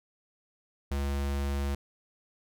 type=tone; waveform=square; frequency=70 Hz; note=C#2; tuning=18 cents sharp; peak=-29 dBFS; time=0.91-1.75 s; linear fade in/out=5 ms; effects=none